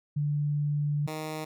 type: tone pair in turn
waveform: sine / 10% pulse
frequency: 146.83 / 155.81 Hz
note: D3 / D#3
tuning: 0 / +3 cents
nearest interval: minor second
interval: 103 cents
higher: second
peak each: -25 dBFS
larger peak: neither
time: 0.16-1.07 / 1.07-1.45 s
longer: first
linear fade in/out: 10 ms
effects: none